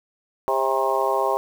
harmonic tone with a mistuned harmonic, 133.8 Hz, C3, 39 cents sharp, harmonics 3 / 4 / 5 / 6 / 7 / 8, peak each -26 / -26 / -26 / -26 / -26 / -26 dBFS, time 0.48-1.37 s, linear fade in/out 0 ms, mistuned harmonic 5, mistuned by -44 cents, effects 7-bit

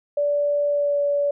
sine tone with pitch glide, 580 to 573.7 Hz, D5 to D5, -22 to -41 cents, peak -18 dBFS, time 0.17-1.31 s, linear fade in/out 5 ms, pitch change -19 cents, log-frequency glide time 0.68-1.01 s, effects none

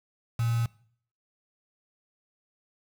sine tone with quantisation, 116.54 Hz, A#2, in tune, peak -24 dBFS, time 0.39-0.66 s, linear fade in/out 5 ms, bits 6, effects noise-tail reverb RT60 0.6 s tail -22 dB re dry

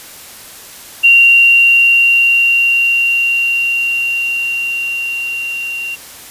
sine tone with level ramp, 2762 Hz, F7, 20 cents flat, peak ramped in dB -3 to -19 dBFS, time 1.03-5.96 s, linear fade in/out 20 ms, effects white hiss -34 dBFS RMS until 6.3 s + resampled to 32000 Hz

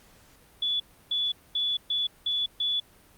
sine tone bursts at uneven times, 3436 Hz, A7, 42 cents flat, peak -24 dBFS, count 6, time 0.62-0.8 / 1.11-1.32 / 1.55-1.77 / 1.9-2.07 / 2.26-2.46 / 2.6-2.8 s, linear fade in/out 5 ms, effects pink hiss -57 dBFS RMS until 3.17 s + Opus 48 kbps

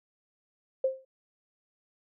sine tone with exponential decay, 527 Hz, C5, 12 cents sharp, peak -20 dBFS, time 0.84-1.05 s, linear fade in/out 5 ms, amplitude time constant 44 ms, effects none

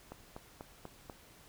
click train, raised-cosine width 1 ms, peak -30 dBFS, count 5, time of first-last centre 0.12-1.098 s, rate 4.09 Hz, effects pink hiss -59 dBFS RMS until 1.48 s

